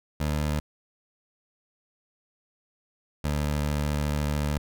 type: tone pair in turn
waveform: 20% pulse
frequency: 75.1 / 73.85 Hz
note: D2 / D2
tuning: +39 / +10 cents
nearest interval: unison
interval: 29 cents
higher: first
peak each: -20 dBFS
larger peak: neither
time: 0.2-0.6 / 3.24-4.58 s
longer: second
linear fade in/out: 5 ms
effects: none